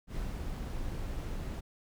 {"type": "noise with ADSR envelope", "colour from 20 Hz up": "brown", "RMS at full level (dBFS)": -35, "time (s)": [0.07, 1.61], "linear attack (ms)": 95, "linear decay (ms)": 140, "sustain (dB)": -2, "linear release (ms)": 17, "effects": []}